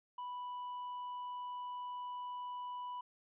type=tone; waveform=triangle; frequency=987.8 Hz; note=B5; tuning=in tune; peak=-39 dBFS; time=0.18-3.01 s; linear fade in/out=5 ms; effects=resampled to 8000 Hz